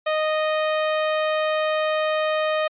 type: tone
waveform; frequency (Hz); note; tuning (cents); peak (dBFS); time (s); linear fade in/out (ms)
sawtooth; 620; D#5; -6; -16; 0.06-2.68; 10
effects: resampled to 8000 Hz